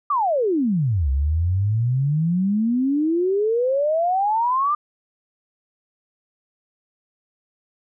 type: exponential two-way sweep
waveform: sine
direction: down then up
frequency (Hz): 1215 to 65.41 to 1215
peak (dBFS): -17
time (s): 0.1-4.75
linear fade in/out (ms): 5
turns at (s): 1.1
effects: none